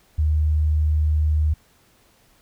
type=tone; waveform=sine; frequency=76.6 Hz; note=D#2; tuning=27 cents flat; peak=-16 dBFS; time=0.18-1.54 s; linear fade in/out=10 ms; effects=pink hiss -58 dBFS RMS until 2.41 s